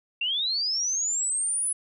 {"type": "linear sweep", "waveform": "sine", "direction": "up", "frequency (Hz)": [2687, 10200], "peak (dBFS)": -24, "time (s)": [0.21, 1.73], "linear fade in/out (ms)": 5, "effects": []}